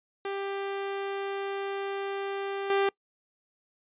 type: tone with level steps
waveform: sawtooth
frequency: 395 Hz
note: G4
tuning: 13 cents sharp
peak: -27 / -19 dBFS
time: 0.25-2.89 s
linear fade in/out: 2 ms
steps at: 2.7 s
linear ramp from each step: 2 ms
effects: noise-tail reverb RT60 0.1 s tail -25 dB re dry + resampled to 8000 Hz